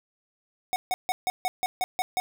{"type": "tone bursts", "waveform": "square", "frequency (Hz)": 740, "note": "F#5", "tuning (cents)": 0, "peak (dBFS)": -24, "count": 9, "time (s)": [0.73, 2.2], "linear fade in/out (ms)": 0, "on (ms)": 30, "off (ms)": 150, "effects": []}